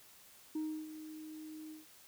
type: tone with ADSR envelope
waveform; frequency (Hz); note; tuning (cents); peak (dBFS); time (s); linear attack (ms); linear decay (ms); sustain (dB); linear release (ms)
sine; 311.1; D#4; 0; -32; 0.55-1.86; 6; 310; -13; 150
effects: tanh soft clip ceiling -33 dBFS + white hiss -60 dBFS RMS until 2.07 s